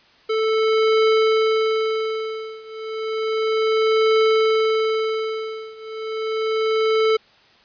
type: tone with tremolo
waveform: square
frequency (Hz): 439.8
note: A4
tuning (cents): -1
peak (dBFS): -14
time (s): 0.29-7.17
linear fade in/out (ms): 10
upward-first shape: triangle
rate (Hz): 0.32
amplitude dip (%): 95
effects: white hiss -53 dBFS RMS until 7.64 s + resampled to 11025 Hz